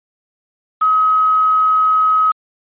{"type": "tone with quantisation", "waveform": "sine", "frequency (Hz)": 1272, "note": "D#6", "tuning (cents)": 38, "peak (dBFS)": -10, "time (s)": [0.81, 2.32], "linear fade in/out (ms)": 10, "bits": 5, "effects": ["resampled to 8000 Hz"]}